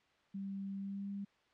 sine tone with pitch glide, 196 to 199.54 Hz, G3 to G3, 0 to +31 cents, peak -39 dBFS, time 0.34-1.25 s, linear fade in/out 10 ms, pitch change +31 cents, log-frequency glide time 0.77-1.1 s, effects white hiss -71 dBFS RMS until 1.53 s + low-pass 3000 Hz 12 dB/octave

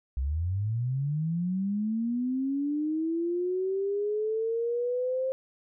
sine linear sweep, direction up, 61.74 to 529 Hz, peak -26 dBFS, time 0.17-5.32 s, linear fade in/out 0 ms, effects none

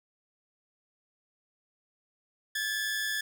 sawtooth tone pair together, 1632 / 1732.7 Hz, G#6 / A6, -31 / -27 cents, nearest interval minor second, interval 104 cents, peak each -33 / -27 dBFS, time 2.55-3.21 s, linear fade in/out 5 ms, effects none

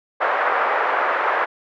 white band-pass noise, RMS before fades -20 dBFS, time 0.2-1.46 s, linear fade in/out 20 ms, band 480 to 1600 Hz, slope 24 dB/octave, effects none

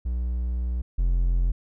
triangle tone pair in turn, 60.7 / 43.48 Hz, B1 / F1, -29 / -7 cents, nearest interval tritone, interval 578 cents, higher first, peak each -22 / -17 dBFS, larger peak second, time 0.05-0.82 / 0.98-1.52 s, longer first, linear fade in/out 10 ms, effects none

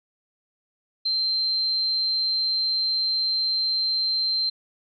sine tone, 4132 Hz, C8, 22 cents flat, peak -21 dBFS, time 1.05-4.5 s, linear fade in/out 10 ms, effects none

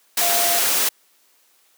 sine tone in noise, 695 Hz, F5, 9 cents flat, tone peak -23 dBFS, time 0.21-0.59 s, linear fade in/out 5 ms, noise white, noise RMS -19 dBFS, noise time 0.17-0.89 s, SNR -7 dB, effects white hiss -59 dBFS RMS until 1.77 s + high-pass 300 Hz 12 dB/octave

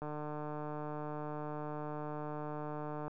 click train, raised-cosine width 1 ms, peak -28 dBFS, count 460, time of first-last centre 0.02-3.08 s, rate 150 Hz, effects none

